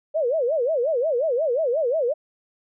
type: tone with vibrato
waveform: sine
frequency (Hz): 554.4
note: C#5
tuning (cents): 0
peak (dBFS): -19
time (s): 0.14-2.14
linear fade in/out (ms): 20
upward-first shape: sine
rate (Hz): 5.6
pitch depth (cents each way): 290
effects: none